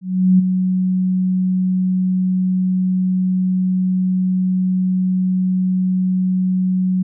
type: tone with ADSR envelope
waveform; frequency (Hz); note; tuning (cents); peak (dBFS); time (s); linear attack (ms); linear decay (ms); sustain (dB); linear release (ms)
sine; 185; F#3; 0; -7; 0.01-7.03; 380; 14; -7; 11
effects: none